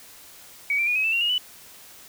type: tone with pitch steps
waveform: sine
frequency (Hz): 2262 / 2353 / 2447 / 2545 / 2647 / 2753 / 2863 / 2978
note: C#7 / D7 / D#7 / D#7 / E7 / F7 / F7 / F#7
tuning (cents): +34 / +3 / -29 / +39 / +7 / -25 / +42 / +11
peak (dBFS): -20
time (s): 0.7-1.38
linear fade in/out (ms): 2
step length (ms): 85
effects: white hiss -47 dBFS RMS until 2.08 s